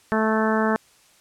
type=harmonic tone; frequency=219 Hz; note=A3; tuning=8 cents flat; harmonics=1 / 2 / 3 / 4 / 5 / 6 / 7 / 8; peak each=-22 / -25 / -27 / -28 / -29 / -30 / -30 / -31 dBFS; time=0.12-0.76 s; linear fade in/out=0 ms; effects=white hiss -56 dBFS RMS until 1.2 s + low-pass 10000 Hz 12 dB/octave